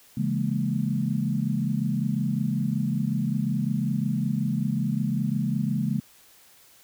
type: chord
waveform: sine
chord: A# half-diminished seventh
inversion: first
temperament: equal with one note detuned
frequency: 138.59 / 167.11 / 207.7 / 233.1 Hz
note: C#3 / E3 / G#3 / A#3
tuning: 0 / +24 / 0 / 0 cents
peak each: -28 / -30 / -27 / -30 dBFS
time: 0.17-6 s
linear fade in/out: 5 ms
effects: white hiss -55 dBFS RMS until 6.83 s